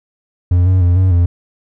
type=tone with pitch steps; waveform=triangle; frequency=88.7 / 92.8 / 88 / 93.4 / 86.8 Hz; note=F2 / F#2 / F2 / F#2 / F2; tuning=+27 / +6 / +14 / +17 / -10 cents; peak=-6 dBFS; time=0.51-1.26 s; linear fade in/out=5 ms; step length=150 ms; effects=none